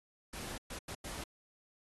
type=noise bursts at uneven times; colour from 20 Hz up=pink; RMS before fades=-44 dBFS; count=4; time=0.33-0.58 / 0.7-0.79 / 0.88-0.95 / 1.04-1.24 s; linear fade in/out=5 ms; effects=AAC 32 kbps

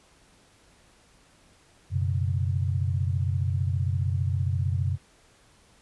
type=chord; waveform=sine; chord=F# suspended fourth; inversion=none; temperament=equal with one note detuned; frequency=91.97 / 123.47 / 138.59 Hz; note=F#2 / B2 / C#3; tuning=-10 / 0 / 0 cents; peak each=-25 / -29 / -31 dBFS; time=1.9-4.98 s; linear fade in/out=50 ms; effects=pink hiss -59 dBFS RMS until 5.81 s + resampled to 24000 Hz

